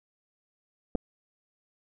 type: clicks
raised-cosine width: 2 ms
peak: -16 dBFS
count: 2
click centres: 0.951 / 0.955 s
effects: none